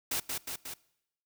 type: noise with echo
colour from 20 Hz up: white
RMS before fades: -32 dBFS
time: 0.11-0.2 s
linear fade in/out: 5 ms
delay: 180 ms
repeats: 3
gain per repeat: -3 dB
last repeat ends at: 0.74 s
effects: noise-tail reverb RT60 0.8 s tail -22 dB re dry